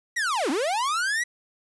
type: linear two-way sweep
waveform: 45% pulse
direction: down then up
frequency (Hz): 1975.5 to 244.9 to 1975.5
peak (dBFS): -23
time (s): 0.16-1.24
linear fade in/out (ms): 10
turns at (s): 0.5
effects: resampled to 24000 Hz + 9-bit